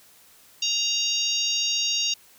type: harmonic tone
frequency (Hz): 934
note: A#5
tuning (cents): +3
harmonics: 3 / 4 / 5 / 6 / 7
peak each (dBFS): -27 / -28 / -29 / -30 / -30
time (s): 0.62-2.14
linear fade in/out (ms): 5
effects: white hiss -54 dBFS RMS until 2.38 s